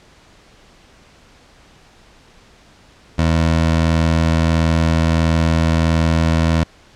20% pulse tone, 81.5 Hz, E2, 19 cents flat, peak -8 dBFS, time 3.18-6.64 s, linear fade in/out 10 ms, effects pink hiss -48 dBFS RMS until 6.95 s + low-pass 6000 Hz 12 dB/octave

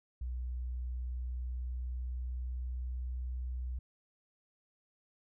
sine tone with pitch glide, 61.74 to 62.42 Hz, B1 to B1, 0 to +19 cents, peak -35 dBFS, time 0.21-3.79 s, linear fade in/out 5 ms, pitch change +19 cents, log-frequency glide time 0.88-3.22 s, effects none

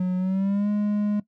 triangle tone with pitch glide, 182.8 to 207.6 Hz, F#3 to G#3, -21 to 0 cents, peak -19 dBFS, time 0-1.2 s, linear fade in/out 5 ms, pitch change +221 cents, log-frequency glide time 0.17-0.69 s, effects noise-tail reverb RT60 0.1 s tail -17 dB re dry

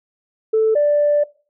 sine tone pair in turn, 440 / 587.3 Hz, A4 / D5, 0 / 0 cents, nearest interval perfect fourth, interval 500 cents, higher second, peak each -11 dBFS, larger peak neither, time 0.53-0.75 / 0.75-1.24 s, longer second, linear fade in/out 10 ms, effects noise-tail reverb RT60 0.4 s tail -21 dB re dry + tanh soft clip ceiling -8 dBFS

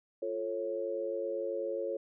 sine chord, F augmented, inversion none, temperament equal with one note detuned, 349.2 / 440 / 547.7 Hz, F4 / A4 / C#5, 0 / 0 / -21 cents, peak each -39 / -37 / -35 dBFS, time 0.22-1.97 s, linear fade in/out 5 ms, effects none

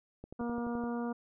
click train, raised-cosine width 2 ms, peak -31 dBFS, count 8, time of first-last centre 0.24-0.838 s, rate 11.7 Hz
harmonic tone, 237.5 Hz, A#3, 33 cents sharp, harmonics 1 / 2 / 3 / 4 / 5 / 6, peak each -34 / -40 / -44 / -46 / -48 / -50 dBFS, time 0.39-1.13 s, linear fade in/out 10 ms
effects none

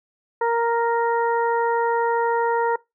harmonic tone, 466.2 Hz, A#4, in tune, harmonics 1 / 2 / 3 / 4, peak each -21 / -21 / -31 / -33 dBFS, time 0.41-2.76 s, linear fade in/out 5 ms, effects noise-tail reverb RT60 0.2 s tail -22 dB re dry

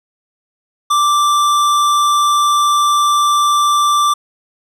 sine tone with hard clipping, 1174.7 Hz, D6, in tune, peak -12 dBFS, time 0.9-4.14 s, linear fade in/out 10 ms, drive 15 dB, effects none

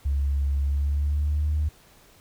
sine tone with pitch glide, 69.8 to 75.68 Hz, C#2 to D#2, +13 to -47 cents, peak -20 dBFS, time 0.05-1.69 s, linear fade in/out 10 ms, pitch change +140 cents, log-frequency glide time 0.62-1.53 s, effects tanh soft clip ceiling -17 dBFS + pink hiss -55 dBFS RMS until 2.2 s

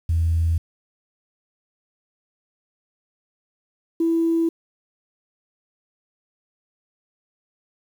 sine tone pair in turn, 82.7 / 330.8 Hz, E2 / E4, +6 / +6 cents, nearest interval 2 octaves, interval 2400 cents, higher second, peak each -16 dBFS, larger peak neither, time 0.09-0.58 / 4-4.49 s, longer neither, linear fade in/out 5 ms, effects tanh soft clip ceiling -12 dBFS + 8-bit

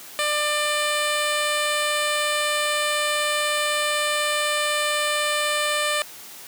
10% pulse tone with low-pass filter, 596 Hz, D5, 25 cents sharp, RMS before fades -23 dBFS, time 0.19-6.02 s, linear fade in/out 0 ms, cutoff 9800 Hz, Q 1.2, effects white hiss -41 dBFS RMS until 6.47 s + high-pass 150 Hz 12 dB/octave

